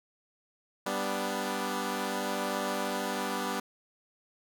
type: chord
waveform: 10% pulse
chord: G major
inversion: none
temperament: equal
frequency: 196 / 246.9 / 293.7 Hz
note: G3 / B3 / D4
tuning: 0 / 0 / 0 cents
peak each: -26 / -26 / -29 dBFS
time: 0.86-3.6 s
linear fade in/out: 5 ms
effects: none